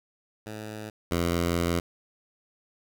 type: tone pair in turn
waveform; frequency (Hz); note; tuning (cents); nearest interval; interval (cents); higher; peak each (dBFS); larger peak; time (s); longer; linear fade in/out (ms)
10% pulse; 107.5 / 85.73; A2 / F2; -40 / -32; major third; 392; first; -28 / -16; second; 0.46-0.9 / 1.11-1.8; second; 5
effects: none